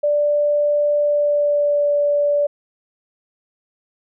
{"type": "tone with pitch glide", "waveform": "sine", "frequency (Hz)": [587.3, 580.6], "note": ["D5", "D5"], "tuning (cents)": [0, -20], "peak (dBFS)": -14, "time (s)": [0.03, 2.47], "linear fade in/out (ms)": 10, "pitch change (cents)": -20, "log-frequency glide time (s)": [0.98, 1.93], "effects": []}